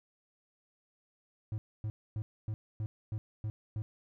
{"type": "tone bursts", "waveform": "triangle", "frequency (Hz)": 107.9, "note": "A2", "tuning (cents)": -33, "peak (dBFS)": -31, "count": 8, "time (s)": [1.52, 3.82], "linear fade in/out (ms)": 0, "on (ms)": 60, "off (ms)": 260, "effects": []}